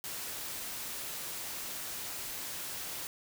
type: noise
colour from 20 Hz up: white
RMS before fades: -40 dBFS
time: 0.04-3.07 s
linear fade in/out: 0 ms
effects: none